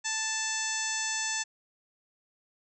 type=harmonic tone with a mistuned harmonic; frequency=880 Hz; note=A5; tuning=in tune; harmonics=1 / 2 / 3 / 4 / 5 / 6 / 7 / 8 / 9; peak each=-40 / -35 / -39 / -41 / -41 / -40 / -35 / -39 / -38 dBFS; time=0.04-1.44 s; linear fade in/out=20 ms; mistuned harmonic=9; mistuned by=-47 cents; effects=none